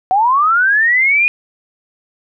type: linear sweep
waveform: sine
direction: up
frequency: 729 to 2477 Hz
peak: -9 dBFS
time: 0.11-1.28 s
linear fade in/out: 0 ms
effects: none